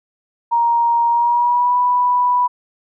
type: tone with pitch glide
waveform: sine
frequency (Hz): 938 to 985.2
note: A#5 to B5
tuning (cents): +11 to -5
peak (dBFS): -12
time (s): 0.51-2.48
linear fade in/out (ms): 20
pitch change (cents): +84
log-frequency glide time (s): 1.09-1.76
effects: none